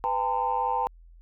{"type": "tone cluster", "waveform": "sine", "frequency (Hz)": [499.3, 803, 908, 1019], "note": ["B4", "G5", "A#5", "C6"], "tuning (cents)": [19, 41, -46, -46], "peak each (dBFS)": [-33, -28, -26, -32], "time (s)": [0.04, 0.87], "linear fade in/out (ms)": 0, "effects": ["tanh soft clip ceiling -15 dBFS", "added 42 Hz sine -48 dBFS peak until 1.21 s"]}